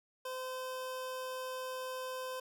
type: tone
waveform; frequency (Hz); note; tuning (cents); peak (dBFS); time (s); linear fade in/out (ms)
25% pulse; 514; C5; -31; -35; 0.25-2.4; 5
effects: none